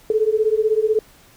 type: beating tone pair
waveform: sine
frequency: 426.6 / 442.6 Hz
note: G#4 / A4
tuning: +46 / +10 cents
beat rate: 16 Hz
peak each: -18 dBFS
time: 0.1-0.99 s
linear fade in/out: 2 ms
effects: pink hiss -50 dBFS RMS until 1.36 s

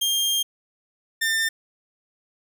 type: tone pair in turn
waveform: sawtooth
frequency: 3205 / 1798.7 Hz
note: G7 / A6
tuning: +38 / +38 cents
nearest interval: minor seventh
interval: 1000 cents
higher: first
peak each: -17 dBFS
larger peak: neither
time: 0.01-0.43 / 1.21-1.49 s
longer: first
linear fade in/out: 10 ms
effects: none

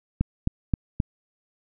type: click train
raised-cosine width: 5 ms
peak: -9 dBFS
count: 4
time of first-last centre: 0.21-1.002 s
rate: 3.79 Hz
effects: none

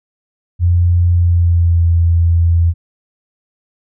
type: tone with pitch glide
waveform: sine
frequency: 87.31 to 84.53 Hz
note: F2 to E2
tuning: 0 to +44 cents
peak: -8 dBFS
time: 0.59-2.74 s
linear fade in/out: 50 ms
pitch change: -56 cents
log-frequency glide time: 1.12-1.84 s
effects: none

